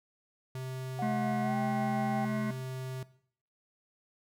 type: tone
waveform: square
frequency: 130 Hz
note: C3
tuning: 11 cents flat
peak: -37 dBFS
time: 0.55-3.03 s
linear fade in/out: 2 ms
type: tone with pitch glide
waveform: sine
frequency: 725 to 781.5 Hz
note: F#5 to G5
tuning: -35 to -6 cents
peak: -33 dBFS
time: 0.99-2.25 s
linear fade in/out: 0 ms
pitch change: +129 cents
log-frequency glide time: 1.42-1.56 s
type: harmonic tone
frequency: 214.8 Hz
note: A3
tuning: 41 cents flat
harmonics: 1 / 3 / 5 / 7 / 9 / 10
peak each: -30 / -40 / -44 / -47 / -49 / -50 dBFS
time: 1.02-2.51 s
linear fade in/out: 5 ms
effects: noise-tail reverb RT60 0.6 s tail -18 dB re dry